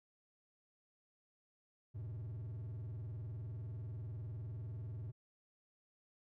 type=tone with vibrato; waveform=triangle; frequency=108.3 Hz; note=A2; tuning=27 cents flat; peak=-40 dBFS; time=1.94-5.12 s; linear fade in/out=20 ms; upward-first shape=square; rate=20 Hz; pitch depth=260 cents each way; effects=none